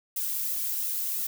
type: noise with flanger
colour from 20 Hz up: violet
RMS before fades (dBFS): -30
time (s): 0.16-1.27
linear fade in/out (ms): 5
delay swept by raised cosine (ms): 1.5 to 2.6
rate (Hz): 2.9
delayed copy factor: +1
effects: none